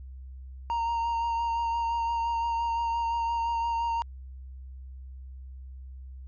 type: tone with vibrato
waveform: triangle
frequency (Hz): 928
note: A#5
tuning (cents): -8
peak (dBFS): -24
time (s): 0.7-4.02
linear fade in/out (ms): 0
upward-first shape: sine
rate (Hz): 5.8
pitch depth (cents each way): 16
effects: added 65 Hz sine -40 dBFS peak until 6.27 s + resampled to 16000 Hz